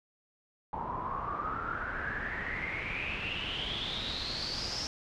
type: noise with low-pass filter sweep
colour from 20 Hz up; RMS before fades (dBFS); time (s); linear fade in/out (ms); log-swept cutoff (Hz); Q
pink; -36; 0.73-4.87; 0; 910 to 5400; 9.7
effects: none